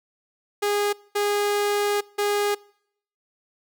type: tone bursts at uneven times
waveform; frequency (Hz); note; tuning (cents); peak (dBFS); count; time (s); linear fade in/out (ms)
sawtooth; 410.7; G#4; -19; -17; 3; 0.62-0.93 / 1.15-2.01 / 2.18-2.55; 10
effects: noise-tail reverb RT60 0.7 s tail -25 dB re dry